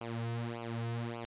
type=tone with flanger; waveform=sawtooth; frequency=116.54 Hz; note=A#2; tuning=in tune; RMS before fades=-38 dBFS; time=0.01-1.25 s; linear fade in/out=0 ms; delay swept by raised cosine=0.54 to 3.64 ms; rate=1.7 Hz; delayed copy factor=-0.9; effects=resampled to 8000 Hz